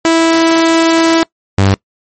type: tone pair in turn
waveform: sawtooth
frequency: 328.5 / 97.66 Hz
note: E4 / G2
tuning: -6 / -6 cents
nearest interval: octave + major sixth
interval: 2100 cents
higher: first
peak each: -3 dBFS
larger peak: neither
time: 0.05-1.23 / 1.58-1.74 s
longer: first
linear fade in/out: 0 ms
effects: noise-tail reverb RT60 0.1 s tail -24 dB re dry + MP3 32 kbps